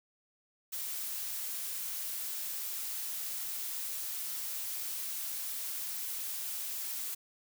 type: noise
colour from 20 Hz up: blue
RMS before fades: -38 dBFS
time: 0.72-7.15 s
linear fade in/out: 10 ms
effects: none